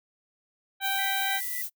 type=harmonic tone; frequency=780 Hz; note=G5; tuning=9 cents flat; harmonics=1 / 2 / 3 / 4 / 5; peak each=-31 / -31 / -36 / -37 / -34 dBFS; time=0.8-1.41 s; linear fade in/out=50 ms
type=noise; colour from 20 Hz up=violet; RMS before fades=-33 dBFS; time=0.81-1.7 s; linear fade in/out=50 ms
type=tone with tremolo; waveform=triangle; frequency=1975.5 Hz; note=B6; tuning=in tune; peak=-33 dBFS; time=0.98-1.62 s; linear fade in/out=10 ms; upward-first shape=sine; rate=3.5 Hz; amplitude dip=70%
effects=noise-tail reverb RT60 0.1 s tail -26 dB re dry